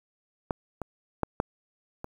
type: clicks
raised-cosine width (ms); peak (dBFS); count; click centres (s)
1; -13 / -19 / -11 / -10 / -22; 5; 0.508 / 0.817 / 1.233 / 1.401 / 2.044
effects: 8-bit